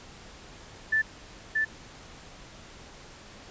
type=tone with echo; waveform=sine; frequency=1760 Hz; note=A6; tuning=in tune; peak=-21 dBFS; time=0.92-1.02 s; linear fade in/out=10 ms; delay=630 ms; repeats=1; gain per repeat=-2 dB; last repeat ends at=1.65 s; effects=pink hiss -48 dBFS RMS until 3.5 s + resampled to 16000 Hz